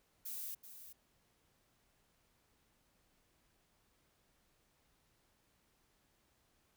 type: noise with echo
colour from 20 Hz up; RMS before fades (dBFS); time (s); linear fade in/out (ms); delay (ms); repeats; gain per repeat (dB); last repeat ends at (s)
violet; -44; 0.25-0.55; 10; 380; 1; -10; 0.93
effects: pink hiss -75 dBFS RMS until 6.76 s